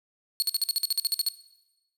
sawtooth tone bursts, 4354 Hz, C#8, 32 cents flat, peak -19 dBFS, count 13, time 0.4-1.286 s, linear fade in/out 0 ms, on 22 ms, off 50 ms, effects noise-tail reverb RT60 1.0 s tail -18 dB re dry

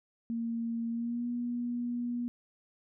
sine tone with pitch glide, 231 to 241.1 Hz, A#3 to B3, -16 to -41 cents, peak -31 dBFS, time 0.3-2.28 s, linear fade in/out 0 ms, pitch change +75 cents, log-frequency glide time 0.9-1.27 s, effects none

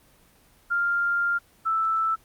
sine tone pair in turn, 1396.9 / 1320.5 Hz, F6 / E6, 0 / +3 cents, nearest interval minor second, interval 97 cents, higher first, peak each -21 dBFS, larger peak neither, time 0.7-1.39 / 1.65-2.16 s, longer first, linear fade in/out 20 ms, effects pink hiss -58 dBFS RMS until 2.24 s + Opus 24 kbps

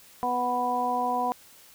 harmonic tone, 246.9 Hz, B3, in tune, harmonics 1 / 2 / 3 / 4, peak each -34 / -34 / -27 / -28 dBFS, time 0.23-1.32 s, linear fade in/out 0 ms, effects white hiss -53 dBFS RMS until 1.74 s

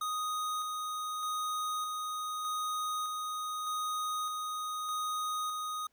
square tone with tremolo, 1244.5 Hz, D#6, in tune, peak -33 dBFS, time 0.01-5.87 s, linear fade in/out 5 ms, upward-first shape square, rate 0.82 Hz, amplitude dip 25%, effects pink hiss -75 dBFS RMS until 5.92 s

